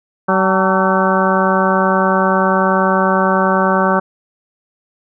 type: harmonic tone with a mistuned harmonic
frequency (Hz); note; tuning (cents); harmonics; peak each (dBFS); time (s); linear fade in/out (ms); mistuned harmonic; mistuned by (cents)
190.1; F#3; +47; 1 / 2 / 3 / 4 / 5 / 6 / 7 / 8; -17 / -20 / -18 / -21 / -19 / -19 / -21 / -21; 0.28-4; 10; 5; -76
effects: none